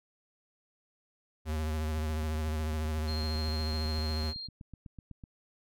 square tone with vibrato, 77.78 Hz, D#2, in tune, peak -31 dBFS, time 1.45-4.34 s, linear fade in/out 50 ms, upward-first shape sine, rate 14 Hz, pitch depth 38 cents each way
click train, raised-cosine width 5 ms, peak -33 dBFS, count 27, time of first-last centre 1.98-5.238 s, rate 7.98 Hz
sine tone, 4212 Hz, C8, 11 cents sharp, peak -38 dBFS, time 3.07-4.48 s, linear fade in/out 20 ms
effects none

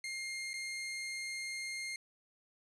sawtooth tone with dropouts, 2122 Hz, C7, 24 cents sharp, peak -35 dBFS, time 0.04-1.96 s, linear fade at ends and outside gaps 2 ms, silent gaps 0.533-0.539 s, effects resampled to 24000 Hz

